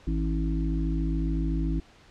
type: harmonic tone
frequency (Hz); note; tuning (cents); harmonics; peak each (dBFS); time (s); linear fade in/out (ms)
53.8; A1; -38; 1 / 3 / 5 / 6; -26 / -31 / -33 / -34; 0.07-1.8; 5
effects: pink hiss -55 dBFS RMS until 2.1 s + low-pass 5000 Hz 12 dB/octave